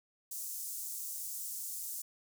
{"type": "high-pass noise", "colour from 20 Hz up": "pink", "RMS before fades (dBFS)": -41, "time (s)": [0.31, 2.02], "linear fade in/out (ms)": 5, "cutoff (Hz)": 7000, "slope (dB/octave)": 24, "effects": []}